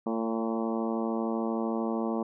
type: harmonic tone with a mistuned harmonic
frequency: 113.1 Hz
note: A2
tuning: 48 cents sharp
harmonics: 2 / 3 / 4 / 5 / 6 / 7 / 8 / 9 / 10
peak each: -30 / -34 / -36 / -38 / -40 / -41 / -42 / -43 / -44 dBFS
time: 0.06-2.23 s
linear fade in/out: 5 ms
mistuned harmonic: 6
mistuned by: +18 cents
effects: none